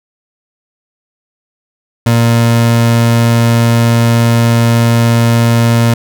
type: tone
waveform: 30% pulse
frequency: 116.7 Hz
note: A#2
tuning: 2 cents sharp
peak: -4 dBFS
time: 2.06-5.94 s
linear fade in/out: 5 ms
effects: none